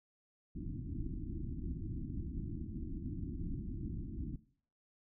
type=low-pass noise; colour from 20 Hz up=pink; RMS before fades=-41 dBFS; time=0.55-4.36 s; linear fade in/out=5 ms; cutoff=340 Hz; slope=96 dB/octave; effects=noise-tail reverb RT60 0.5 s tail -17 dB re dry